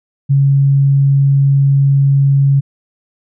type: tone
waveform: sine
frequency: 138.59 Hz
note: C#3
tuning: in tune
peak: -7 dBFS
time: 0.29-2.61 s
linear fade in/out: 20 ms
effects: none